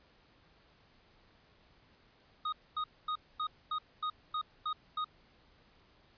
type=tone bursts; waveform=square; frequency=1244.5 Hz; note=D#6; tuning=in tune; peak=-33 dBFS; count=9; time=2.45-5.045 s; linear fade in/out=5 ms; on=75 ms; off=240 ms; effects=pink hiss -65 dBFS RMS until 6.17 s + resampled to 11025 Hz